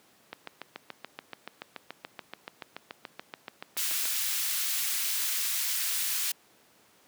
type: click train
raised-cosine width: 0.3 ms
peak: -21 dBFS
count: 27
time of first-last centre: 0.33-4.055 s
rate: 6.98 Hz
type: high-pass noise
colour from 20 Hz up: white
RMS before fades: -30 dBFS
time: 3.77-6.32 s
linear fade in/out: 5 ms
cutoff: 1800 Hz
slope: 12 dB/octave
effects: pink hiss -61 dBFS RMS until 7.07 s + high-pass 200 Hz 12 dB/octave